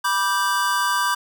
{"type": "chord", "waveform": "square", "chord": "G major", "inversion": "first", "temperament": "just", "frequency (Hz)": [980, 1176, 1568], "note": ["B5", "D6", "G6"], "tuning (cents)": [-14, 2, 0], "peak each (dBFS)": -24, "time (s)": [0.04, 1.15], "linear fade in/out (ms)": 10, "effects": []}